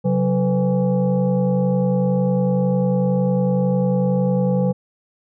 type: tone with frequency modulation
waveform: sine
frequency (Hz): 185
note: F#3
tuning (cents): 0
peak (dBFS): -15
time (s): 0.04-4.73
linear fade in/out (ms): 20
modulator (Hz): 319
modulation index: 1.1
effects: none